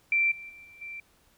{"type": "tone with level steps", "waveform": "sine", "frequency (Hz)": 2349, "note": "D7", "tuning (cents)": 0, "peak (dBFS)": [-21, -40, -46, -49, -37], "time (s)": [0.12, 1], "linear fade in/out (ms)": 2, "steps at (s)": [0.31, 0.49, 0.64, 0.81], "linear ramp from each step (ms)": 10, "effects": ["pink hiss -64 dBFS RMS until 1.37 s"]}